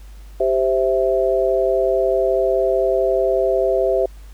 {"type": "chord", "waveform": "sine", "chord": "C major", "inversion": "second", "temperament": "equal", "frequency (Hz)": [392, 523.3, 659.3], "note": ["G4", "C5", "E5"], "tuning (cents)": [0, 0, 0], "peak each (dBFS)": -19, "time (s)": [0.4, 4.06], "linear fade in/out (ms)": 5, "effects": ["added 50 Hz sine -36 dBFS peak until 4.33 s", "pink hiss -52 dBFS RMS until 4.33 s"]}